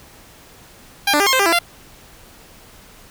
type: tone with pitch steps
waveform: 10% pulse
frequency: 802 / 295 / 400.3 / 1071 / 521 / 398.5 / 334.9 / 691 Hz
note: G5 / D4 / G4 / C6 / C5 / G4 / E4 / F5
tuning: +39 / +8 / +36 / +40 / -7 / +28 / +27 / -19 cents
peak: -5 dBFS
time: 1.07-1.59 s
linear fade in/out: 5 ms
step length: 65 ms
effects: pink hiss -45 dBFS RMS until 3.1 s